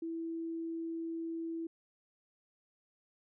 sine tone, 329.6 Hz, E4, in tune, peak -36 dBFS, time 0.02-1.67 s, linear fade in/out 5 ms, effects none

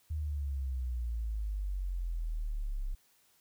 sine exponential sweep, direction down, 78.3 to 32.7 Hz, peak -32 dBFS, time 0.1-2.95 s, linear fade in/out 10 ms, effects white hiss -68 dBFS RMS until 3.4 s

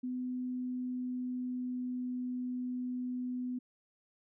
sine tone with pitch glide, 251.7 to 250 Hz, B3 to B3, +33 to +21 cents, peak -34 dBFS, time 0.03-3.59 s, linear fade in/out 10 ms, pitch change -12 cents, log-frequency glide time 0.3-2.07 s, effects none

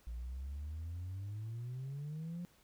sine exponential sweep, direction up, 56.5 to 178.3 Hz, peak -38 dBFS, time 0.07-2.45 s, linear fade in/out 0 ms, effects tanh soft clip ceiling -38 dBFS + pink hiss -68 dBFS RMS until 2.63 s

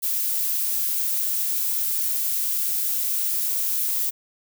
violet noise, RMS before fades -24 dBFS, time 0.02-4.11 s, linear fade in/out 20 ms, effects none

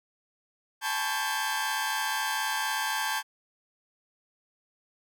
sawtooth tone cluster, 813 / 877 / 1015 / 1113 / 1589 Hz, G#5 / A5 / B5 / C#6 / G6, -37 / -6 / +47 / +7 / +23 cents, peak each -36 / -28 / -34 / -34 / -28 dBFS, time 0.81-3.23 s, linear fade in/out 50 ms, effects none

